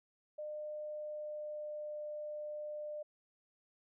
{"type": "tone with pitch glide", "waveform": "sine", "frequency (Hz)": [604, 600.2], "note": ["D5", "D5"], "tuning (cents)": [48, 38], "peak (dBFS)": -40, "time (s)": [0.38, 3.03], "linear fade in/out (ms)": 10, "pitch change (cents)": -10, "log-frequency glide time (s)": [0.84, 1.96], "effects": []}